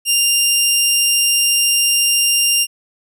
15% pulse tone, 2794 Hz, F7, in tune, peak -5 dBFS, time 0.05-2.67 s, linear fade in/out 50 ms, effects none

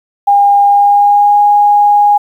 sine tone with pitch glide, 808 to 823.5 Hz, G#5 to G#5, -48 to -15 cents, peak -4 dBFS, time 0.27-2.18 s, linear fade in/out 10 ms, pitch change +33 cents, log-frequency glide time 0.64-1.4 s, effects 7-bit

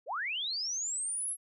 sine linear sweep, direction up, 414.1 to 11300 Hz, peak -32 dBFS, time 0.06-1.37 s, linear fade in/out 50 ms, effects none

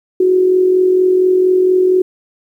sine tone with amplitude modulation, 369.2 Hz, F#4, 4 cents flat, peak -6 dBFS, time 0.2-2.02 s, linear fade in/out 5 ms, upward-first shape sine, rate 44.3 Hz, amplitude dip 45%, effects 8-bit

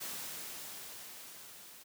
white noise with level ramp, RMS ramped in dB -41 to -54 dBFS, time 0-1.84 s, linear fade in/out 20 ms, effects high-pass 100 Hz 12 dB/octave

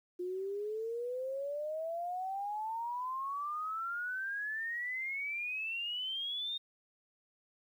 sine exponential sweep, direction up, 353.9 to 3700 Hz, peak -35 dBFS, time 0.19-6.58 s, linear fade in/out 10 ms, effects 11-bit

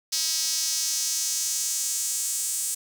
sawtooth tone with high-pass filter sweep, 320.4 Hz, E4, 49 cents flat, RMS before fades -27 dBFS, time 0.12-2.75 s, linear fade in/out 10 ms, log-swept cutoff 5200 to 8000 Hz, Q 2.6, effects none

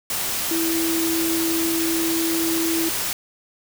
sine tone in noise, 329.6 Hz, E4, in tune, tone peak -21 dBFS, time 0.51-2.89 s, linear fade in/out 2 ms, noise white, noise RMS -25 dBFS, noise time 0.1-3.13 s, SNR +1 dB, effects none

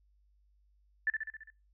sine tone with echo, 1758 Hz, A6, 2 cents flat, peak -26 dBFS, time 1.07-1.1 s, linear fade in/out 2 ms, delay 67 ms, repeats 6, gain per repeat -4 dB, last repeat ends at 1.502 s, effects noise-tail reverb RT60 0.3 s tail -23 dB re dry + added 50 Hz sine -65 dBFS peak until 1.73 s

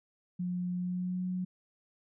sine tone with pitch glide, 179 to 182.76 Hz, F3 to F#3, +43 to -21 cents, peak -31 dBFS, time 0.39-1.45 s, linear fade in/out 10 ms, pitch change +36 cents, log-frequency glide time 0.74-1.26 s, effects none

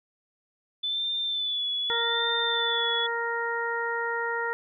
sine tone with vibrato, 3492 Hz, A7, 14 cents flat, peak -26 dBFS, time 0.83-3.07 s, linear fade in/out 10 ms, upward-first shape sine, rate 0.82 Hz, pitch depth 50 cents each way
harmonic tone, 466.2 Hz, A#4, in tune, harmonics 1 / 2 / 3 / 4, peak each -32 / -32 / -32 / -32 dBFS, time 1.9-4.53 s, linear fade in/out 0 ms
effects none

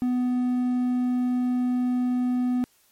triangle tone with hard clipping, 248.8 Hz, B3, 13 cents sharp, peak -22 dBFS, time 0.02-2.64 s, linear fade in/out 0 ms, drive 6 dB, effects white hiss -62 dBFS RMS until 2.91 s + MP3 64 kbps

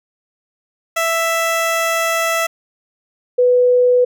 15% pulse / sine tone pair in turn, 661 / 495.2 Hz, E5 / B4, +5 / +5 cents, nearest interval perfect fourth, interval 500 cents, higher first, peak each -9 / -9 dBFS, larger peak neither, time 0.96-2.47 / 3.38-4.05 s, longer first, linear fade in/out 10 ms, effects none

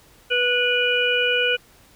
harmonic tone, 490 Hz, B4, 14 cents flat, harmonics 1 / 3 / 5 / 6, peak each -23 / -23 / -23 / -23 dBFS, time 0.3-1.57 s, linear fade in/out 20 ms, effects pink hiss -53 dBFS RMS until 1.95 s

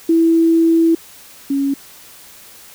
sine tone pair in turn, 329.6 / 277.2 Hz, E4 / C#4, 0 / 0 cents, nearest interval minor third, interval 300 cents, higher first, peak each -9 / -14 dBFS, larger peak first, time 0.09-0.95 / 1.5-1.74 s, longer first, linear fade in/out 5 ms, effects white hiss -41 dBFS RMS until 2.74 s

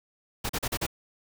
pink noise bursts, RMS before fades -29 dBFS, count 5, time 0.44-0.866 s, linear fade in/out 10 ms, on 54 ms, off 39 ms, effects none

